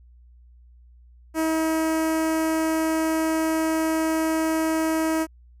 sawtooth tone with notch filter, 319.7 Hz, D#4, 47 cents sharp, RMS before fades -23 dBFS, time 1.34-5.27 s, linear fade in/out 50 ms, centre 3700 Hz, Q 1, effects added 60 Hz sine -48 dBFS peak until 5.6 s + resampled to 32000 Hz

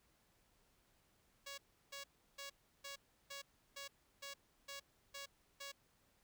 5% pulse tone bursts, 558 Hz, C#5, 11 cents sharp, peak -36 dBFS, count 10, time 1.46-5.72 s, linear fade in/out 10 ms, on 120 ms, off 340 ms, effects pink hiss -75 dBFS RMS until 6.23 s

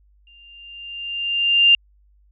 sine tone with exponential growth, 2794 Hz, F7, in tune, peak -8 dBFS, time 0.27-1.75 s, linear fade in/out 2 ms, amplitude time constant 320 ms, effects added 50 Hz sine -53 dBFS peak until 2.31 s

